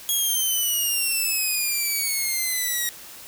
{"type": "exponential sweep", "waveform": "5% pulse", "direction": "down", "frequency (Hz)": [3322, 1889], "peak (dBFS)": -13, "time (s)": [0.09, 2.89], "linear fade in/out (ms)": 0, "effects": ["white hiss -42 dBFS RMS until 3.27 s"]}